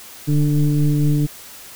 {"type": "tone with frequency modulation", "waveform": "sine", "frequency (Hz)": 146.83, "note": "D3", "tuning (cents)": 0, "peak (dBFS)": -13, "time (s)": [0.27, 1.27], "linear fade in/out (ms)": 20, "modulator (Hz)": 149, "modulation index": 0.92, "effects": ["white hiss -39 dBFS RMS until 1.75 s"]}